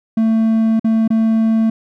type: tone with dropouts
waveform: triangle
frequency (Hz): 223.1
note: A3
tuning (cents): +24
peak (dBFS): -9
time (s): 0.17-1.7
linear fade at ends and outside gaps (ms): 5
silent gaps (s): 0.796-0.844 / 1.078-1.103
effects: none